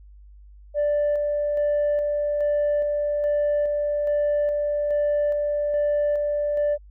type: tone with tremolo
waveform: sine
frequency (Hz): 587.3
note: D5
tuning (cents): 0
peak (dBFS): -17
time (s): 0.74-6.78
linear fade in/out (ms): 50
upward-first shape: square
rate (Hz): 1.2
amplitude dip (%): 30
effects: tanh soft clip ceiling -17 dBFS + added 50 Hz sine -44 dBFS peak until 6.9 s